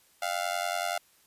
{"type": "tone with amplitude modulation", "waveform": "sawtooth", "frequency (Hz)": 698.5, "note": "F5", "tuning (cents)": 0, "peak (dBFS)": -21, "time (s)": [0.22, 0.98], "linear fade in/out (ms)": 5, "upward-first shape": "sine", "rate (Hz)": 90.4, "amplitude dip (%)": 95, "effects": ["white hiss -63 dBFS RMS until 1.26 s", "resampled to 32000 Hz"]}